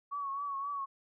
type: tone with vibrato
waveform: sine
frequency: 1121 Hz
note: C#6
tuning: 19 cents sharp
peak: -34 dBFS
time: 0.11-0.86 s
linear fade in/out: 20 ms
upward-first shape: triangle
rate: 3.8 Hz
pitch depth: 56 cents each way
effects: none